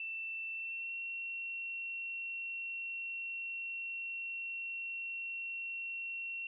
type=tone with pitch glide; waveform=sine; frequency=2675 to 2725 Hz; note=E7 to F7; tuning=+25 to -43 cents; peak=-38 dBFS; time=0-6.47 s; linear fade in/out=2 ms; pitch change=+32 cents; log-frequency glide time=0.54-0.94 s; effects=none